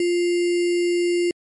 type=tone with sample-and-hold; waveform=sine; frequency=349.2 Hz; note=F4; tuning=in tune; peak=-17 dBFS; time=0-1.31 s; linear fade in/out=2 ms; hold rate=2450 Hz; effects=low-pass 12000 Hz 12 dB/octave + MP3 48 kbps